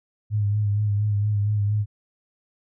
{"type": "tone with vibrato", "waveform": "sine", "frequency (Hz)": 103.83, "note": "G#2", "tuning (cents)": 0, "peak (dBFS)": -19, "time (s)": [0.3, 1.86], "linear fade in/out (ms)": 50, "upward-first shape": "sine", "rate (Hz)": 4.3, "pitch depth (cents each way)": 38, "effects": []}